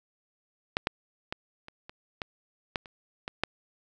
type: clicks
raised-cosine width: 0.3 ms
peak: -9 / -9 / -16 / -28 / -27 / -17 / -12 / -30 / -18 / -9 dBFS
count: 10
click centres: 0.769 / 0.871 / 1.325 / 1.684 / 1.895 / 2.218 / 2.758 / 2.858 / 3.279 / 3.436 s
effects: none